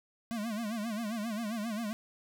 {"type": "tone with vibrato", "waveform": "square", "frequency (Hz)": 220, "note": "A3", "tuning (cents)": 0, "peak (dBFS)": -34, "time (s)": [0.31, 1.93], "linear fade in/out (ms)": 0, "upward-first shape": "sine", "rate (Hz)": 7.5, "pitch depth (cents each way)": 130, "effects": []}